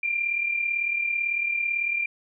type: tone pair together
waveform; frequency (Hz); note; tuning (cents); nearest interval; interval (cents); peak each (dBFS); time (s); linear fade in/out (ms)
sine; 2348 / 2386; D7 / D7; -1 / +27; unison; 28; -31 / -24; 0.03-2.06; 5
effects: none